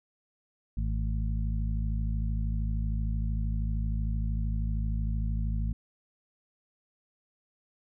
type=harmonic tone with a mistuned harmonic; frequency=53 Hz; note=G#1; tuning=36 cents sharp; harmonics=1 / 2 / 3 / 4; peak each=-28 / -34 / -38 / -40 dBFS; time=0.77-5.73 s; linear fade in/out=5 ms; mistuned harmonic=4; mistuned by=+78 cents; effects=none